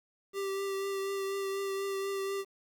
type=tone with vibrato; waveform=square; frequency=392 Hz; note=G4; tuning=in tune; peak=-33 dBFS; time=0.33-2.45 s; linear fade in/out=50 ms; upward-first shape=triangle; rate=4.1 Hz; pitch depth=19 cents each way; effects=10-bit